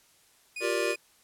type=tone; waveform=40% pulse; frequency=2473 Hz; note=D#7; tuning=11 cents flat; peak=-34 dBFS; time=0.56-0.96 s; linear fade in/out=5 ms
type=chord; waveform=square; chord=G minor seventh; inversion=third; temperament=just; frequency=352.8 / 392 / 470.4 / 588 Hz; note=F4 / G4 / Bb4 / D5; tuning=+18 / 0 / +16 / +2 cents; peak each=-33 dBFS; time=0.6-0.96 s; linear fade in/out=50 ms
effects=white hiss -62 dBFS RMS until 1.23 s + low-pass 12000 Hz 12 dB/octave